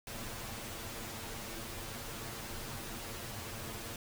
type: noise with comb filter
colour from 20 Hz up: pink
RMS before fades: -43 dBFS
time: 0.07-3.96 s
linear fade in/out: 2 ms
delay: 8.8 ms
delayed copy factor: +0.7
effects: none